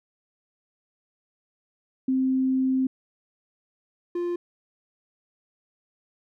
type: tone pair in turn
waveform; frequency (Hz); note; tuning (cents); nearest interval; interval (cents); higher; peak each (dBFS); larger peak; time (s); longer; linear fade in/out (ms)
sine / triangle; 261.6 / 349.2; C4 / F4; 0 / 0; perfect fourth; 500; second; -20 / -23; first; 2.08-2.87 / 4.15-4.36; first; 5
effects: none